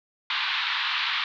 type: band-pass noise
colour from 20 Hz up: white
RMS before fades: -27 dBFS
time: 0.3-1.24 s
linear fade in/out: 2 ms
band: 930 to 4000 Hz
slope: 48 dB/octave
effects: none